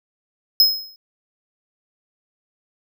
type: tone with exponential decay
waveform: square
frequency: 5130 Hz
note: E8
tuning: 48 cents flat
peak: -8 dBFS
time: 0.6-0.96 s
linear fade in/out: 1 ms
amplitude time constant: 78 ms
effects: none